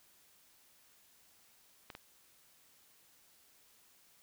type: clicks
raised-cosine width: 0.3 ms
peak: -30 dBFS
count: 2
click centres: 1.902 / 1.951 s
effects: white hiss -66 dBFS RMS until 4.22 s